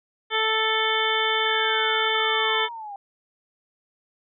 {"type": "harmonic tone", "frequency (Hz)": 440, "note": "A4", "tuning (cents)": 0, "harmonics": [1, 2, 3, 4, 5, 7, 8], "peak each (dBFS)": [-28, -28, -28, -28, -28, -28, -28], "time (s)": [0.3, 2.69], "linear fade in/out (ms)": 50}
{"type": "linear sweep", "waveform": "sine", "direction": "down", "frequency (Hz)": [1786, 784], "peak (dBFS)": -33, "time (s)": [1.38, 2.96], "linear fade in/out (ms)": 2}
{"effects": []}